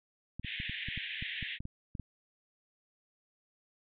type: clicks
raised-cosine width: 5 ms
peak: -28 dBFS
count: 12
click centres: 0.396 / 0.447 / 0.601 / 0.696 / 0.886 / 0.976 / 1.225 / 1.427 / 1.605 / 1.654 / 1.952 / 1.997 s
type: band-pass noise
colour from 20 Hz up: pink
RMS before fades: -40 dBFS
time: 0.43-1.59 s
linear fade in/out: 50 ms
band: 1700 to 3600 Hz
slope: 96 dB/octave
effects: none